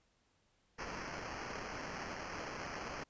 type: noise with sample-and-hold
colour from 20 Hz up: blue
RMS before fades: -44 dBFS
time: 0.78-3.04 s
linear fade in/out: 10 ms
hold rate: 3675 Hz
effects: pink hiss -75 dBFS RMS until 3.09 s + resampled to 16000 Hz